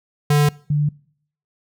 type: tone pair in turn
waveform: square / sine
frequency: 146.83 / 147.54 Hz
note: D3 / D3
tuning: 0 / +8 cents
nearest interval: unison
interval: 8 cents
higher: second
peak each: -13 / -15 dBFS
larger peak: first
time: 0.3-0.49 / 0.7-0.89 s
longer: neither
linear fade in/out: 5 ms
effects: noise-tail reverb RT60 0.6 s tail -24 dB re dry